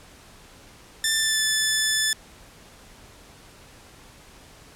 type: tone with pitch glide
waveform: 10% pulse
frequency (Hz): 1776 to 1745.5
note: A6 to A6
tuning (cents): +16 to -14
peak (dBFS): -11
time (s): 1.04-2.13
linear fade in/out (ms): 2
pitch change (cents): -30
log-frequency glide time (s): 1.15-1.43
effects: pink hiss -49 dBFS RMS until 4.75 s + low-pass 11000 Hz 12 dB/octave